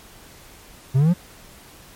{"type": "exponential sweep", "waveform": "triangle", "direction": "up", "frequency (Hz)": [125.8, 185], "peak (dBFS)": -11, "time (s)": [0.94, 1.14], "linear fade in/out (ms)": 20, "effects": ["pink hiss -46 dBFS RMS until 1.95 s", "MP3 64 kbps"]}